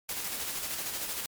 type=noise with tremolo; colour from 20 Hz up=white; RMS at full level=-34 dBFS; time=0.09-1.26 s; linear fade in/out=2 ms; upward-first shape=square; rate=13 Hz; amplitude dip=30%; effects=MP3 96 kbps